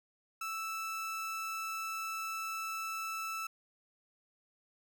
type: tone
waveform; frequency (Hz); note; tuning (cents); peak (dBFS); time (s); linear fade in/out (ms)
30% pulse; 1318; E6; -1; -34; 0.41-3.47; 5
effects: none